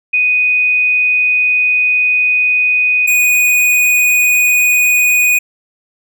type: tone pair in turn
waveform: sine / square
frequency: 2489 / 2477 Hz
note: D#7 / D#7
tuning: 0 / -8 cents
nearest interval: unison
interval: 8 cents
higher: first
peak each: -9 dBFS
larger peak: neither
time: 0.13-3.07 / 3.07-5.39 s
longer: first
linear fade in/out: 10 ms
effects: none